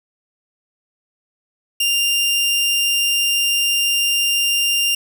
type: tone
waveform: sawtooth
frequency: 2794 Hz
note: F7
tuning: in tune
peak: -12 dBFS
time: 1.8-4.95 s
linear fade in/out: 5 ms
effects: none